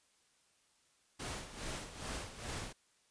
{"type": "noise with tremolo", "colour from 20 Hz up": "pink", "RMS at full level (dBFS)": -41, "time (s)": [1.19, 2.73], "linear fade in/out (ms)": 10, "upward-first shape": "sine", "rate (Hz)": 2.4, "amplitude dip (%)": 70, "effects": ["white hiss -72 dBFS RMS until 3.1 s", "resampled to 22050 Hz"]}